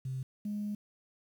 sine tone pair in turn, 130.81 / 207.6 Hz, C3 / G#3, 0 / 0 cents, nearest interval minor sixth, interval 800 cents, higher second, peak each -33 / -32 dBFS, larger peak second, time 0.05-0.23 / 0.45-0.75 s, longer second, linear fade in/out 5 ms, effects tanh soft clip ceiling -29 dBFS + 10-bit

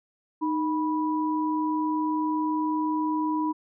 sine tone pair together, 309.1 / 981.3 Hz, D#4 / B5, -11 / -11 cents, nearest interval octave + minor sixth, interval 2000 cents, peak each -25 / -28 dBFS, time 0.41-3.53 s, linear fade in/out 20 ms, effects none

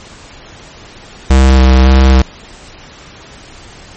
square tone with vibrato, 65.41 Hz, C2, in tune, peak -4 dBFS, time 1.3-2.22 s, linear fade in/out 5 ms, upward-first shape square, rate 1.8 Hz, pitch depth 14 cents each way, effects pink hiss -35 dBFS RMS until 3.96 s + MP3 32 kbps

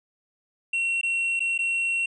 triangle tone with dropouts, 2728 Hz, F7, 41 cents flat, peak -21 dBFS, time 0.73-2.06 s, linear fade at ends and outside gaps 5 ms, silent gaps 1.013-1.031 / 1.395-1.403 / 1.579-1.588 s, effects resampled to 22050 Hz

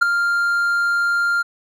triangle tone with ADSR envelope, 1396.9 Hz, F6, in tune, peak -5 dBFS, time 0.01-1.43 s, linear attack 16 ms, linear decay 5 ms, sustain -9 dB, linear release 18 ms, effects none

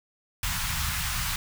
pink band-stop noise, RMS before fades -29 dBFS, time 0.43-1.36 s, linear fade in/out 2 ms, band 150 to 1000 Hz, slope 24 dB/octave, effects none

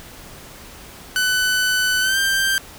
sawtooth tone with pitch glide, 1500 to 1575.5 Hz, F#6 to G6, +23 to +8 cents, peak -13 dBFS, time 1.16-2.58 s, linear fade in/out 0 ms, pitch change +85 cents, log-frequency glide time 2-2.18 s, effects pink hiss -40 dBFS RMS until 2.78 s

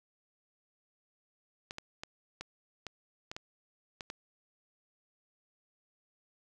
clicks, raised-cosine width 0.2 ms, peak -23 dBFS, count 9, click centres 1.709 / 1.784 / 2.035 / 2.41 / 2.867 / 3.315 / 3.365 / 4.008 / 4.101 s, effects none

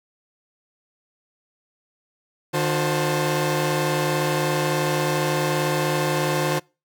sawtooth tone cluster, 151.7 / 359.9 / 524 / 878 Hz, D#3 / F#4 / C5 / A5, -44 / -48 / +2 / -4 cents, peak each -20 / -22 / -22 / -27 dBFS, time 2.53-6.6 s, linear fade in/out 20 ms, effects noise-tail reverb RT60 0.3 s tail -26 dB re dry

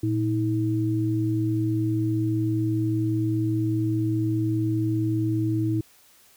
sine tone pair together, 114.95 / 320 Hz, A#2 / D#4, -24 / +49 cents, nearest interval octave + tritone, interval 1773 cents, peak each -24 dBFS, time 0.03-5.81 s, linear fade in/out 5 ms, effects white hiss -56 dBFS RMS until 6.36 s

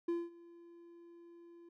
triangle tone with ADSR envelope, 341.6 Hz, F4, 38 cents flat, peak -29 dBFS, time 0.08-1.69 s, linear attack 7 ms, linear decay 210 ms, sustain -23 dB, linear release 5 ms, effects none

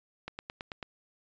click train, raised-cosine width 0.3 ms, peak -22 dBFS, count 6, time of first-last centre 0.28-0.828 s, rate 9.13 Hz, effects resampled to 16000 Hz

